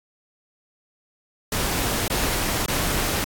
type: noise bursts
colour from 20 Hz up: pink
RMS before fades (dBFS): -24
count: 3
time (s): 1.52-3.242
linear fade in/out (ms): 2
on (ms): 560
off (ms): 21
effects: AAC 64 kbps